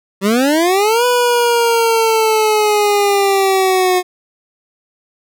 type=linear two-way sweep; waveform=25% pulse; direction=up then down; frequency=186.8 to 493.9 to 361.5 Hz; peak=-7 dBFS; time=0.21-4.03 s; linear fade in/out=50 ms; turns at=1.05 s; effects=none